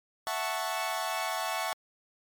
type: chord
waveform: sawtooth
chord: F# minor seventh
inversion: third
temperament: equal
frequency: 659.3 / 740 / 880 / 1108.7 Hz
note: E5 / F#5 / A5 / C#6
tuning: 0 / 0 / 0 / 0 cents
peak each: -32 dBFS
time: 0.27-1.73 s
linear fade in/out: 0 ms
effects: MP3 96 kbps